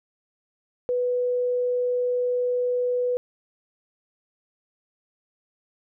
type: tone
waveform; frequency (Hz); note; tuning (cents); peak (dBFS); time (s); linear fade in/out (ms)
sine; 493.9; B4; 0; -21; 0.89-3.17; 0
effects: none